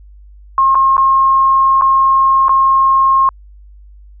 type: tone with dropouts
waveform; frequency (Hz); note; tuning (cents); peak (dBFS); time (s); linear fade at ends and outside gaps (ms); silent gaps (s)
sine; 1073; C6; +43; -7; 0.58-3.29; 1; 0.747-0.753 / 0.968-0.979 / 1.812-1.82 / 2.483-2.493
effects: added 50 Hz sine -36 dBFS peak until 4.2 s